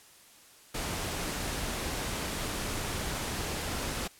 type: noise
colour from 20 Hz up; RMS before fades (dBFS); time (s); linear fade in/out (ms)
pink; -34; 0.74-4.08; 10
effects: white hiss -56 dBFS RMS until 4.19 s + low-pass 12000 Hz 12 dB/octave